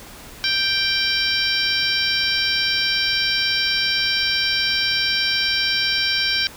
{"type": "harmonic tone", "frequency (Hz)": 784, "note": "G5", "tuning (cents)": 0, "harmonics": [2, 3, 4, 5, 6, 7], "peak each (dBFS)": [-25, -25, -25, -25, -25, -25], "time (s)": [0.44, 6.47], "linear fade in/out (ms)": 0, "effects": ["pink hiss -40 dBFS RMS until 6.56 s"]}